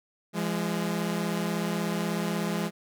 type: tone pair together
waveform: sawtooth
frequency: 170.83 / 207.2 Hz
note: F3 / G#3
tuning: -38 / -4 cents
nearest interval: minor third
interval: 334 cents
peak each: -26 dBFS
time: 0.33-2.71 s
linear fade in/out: 50 ms
effects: none